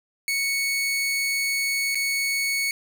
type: tone with dropouts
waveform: sawtooth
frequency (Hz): 2217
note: C#7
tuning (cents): 0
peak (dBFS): -19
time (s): 0.28-2.71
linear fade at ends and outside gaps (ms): 1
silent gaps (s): 1.947-1.954
effects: none